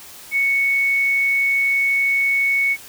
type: tone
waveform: sine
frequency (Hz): 2217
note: C#7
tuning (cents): 0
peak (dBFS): -15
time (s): 0.31-2.77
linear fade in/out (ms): 50
effects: white hiss -40 dBFS RMS until 2.88 s